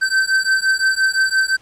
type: beating tone pair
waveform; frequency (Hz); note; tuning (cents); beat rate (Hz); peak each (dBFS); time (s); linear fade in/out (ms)
square; 1545 / 1550.8; G6 / G6; -26 / -19; 5.8; -18; 0.01-1.57; 20
effects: pink hiss -52 dBFS RMS until 1.61 s + low-pass 8000 Hz 12 dB/octave